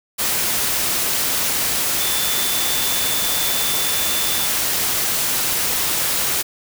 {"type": "tone in noise", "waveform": "sine", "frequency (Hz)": 3520, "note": "A7", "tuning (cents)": 0, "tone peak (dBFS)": -26, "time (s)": [1.99, 4.47], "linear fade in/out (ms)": 20, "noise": "white", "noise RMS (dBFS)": -20, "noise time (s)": [0.18, 6.43], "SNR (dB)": -9, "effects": []}